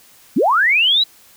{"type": "linear sweep", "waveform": "sine", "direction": "up", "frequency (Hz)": [172.2, 4000], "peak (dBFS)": -11, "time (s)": [0.36, 1.04], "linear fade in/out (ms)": 10, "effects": ["white hiss -48 dBFS RMS until 1.36 s"]}